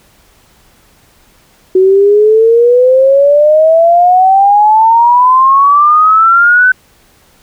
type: exponential sweep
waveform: sine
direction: up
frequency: 370 to 1524 Hz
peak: -3 dBFS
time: 1.75-6.72 s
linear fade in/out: 5 ms
effects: pink hiss -47 dBFS RMS until 7.42 s